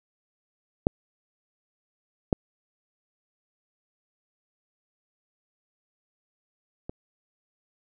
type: clicks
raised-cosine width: 2 ms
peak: -6 / -7 / -21 dBFS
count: 3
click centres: 0.869 / 2.328 / 6.895 s
effects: none